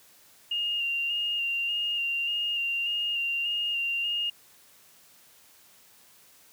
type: tone with vibrato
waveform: sine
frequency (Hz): 2809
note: F7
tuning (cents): +9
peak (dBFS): -26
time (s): 0.51-4.3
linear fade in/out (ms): 5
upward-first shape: square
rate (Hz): 1.7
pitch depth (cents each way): 21
effects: white hiss -57 dBFS RMS until 6.52 s + high-pass 60 Hz 12 dB/octave